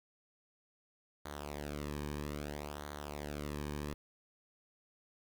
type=tone with flanger; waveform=sawtooth; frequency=73.42 Hz; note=D2; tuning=in tune; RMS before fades=-42 dBFS; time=1.25-3.94 s; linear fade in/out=5 ms; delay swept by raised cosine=0.38 to 1.48 ms; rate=0.61 Hz; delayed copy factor=-0.75; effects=10-bit